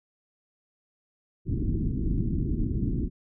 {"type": "low-pass noise", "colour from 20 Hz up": "pink", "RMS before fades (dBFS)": -27, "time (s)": [1.45, 3.1], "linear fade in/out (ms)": 50, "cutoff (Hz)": 340, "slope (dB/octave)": 48, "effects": []}